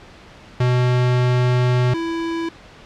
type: tone pair in turn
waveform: square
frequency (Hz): 124.5 / 331.7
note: B2 / E4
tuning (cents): +14 / +11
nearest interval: octave + perfect fourth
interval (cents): 1697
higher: second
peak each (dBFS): -15 / -22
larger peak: first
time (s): 0.6-1.94 / 1.94-2.49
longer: first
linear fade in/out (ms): 5
effects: pink hiss -43 dBFS RMS until 2.85 s + low-pass 4000 Hz 12 dB/octave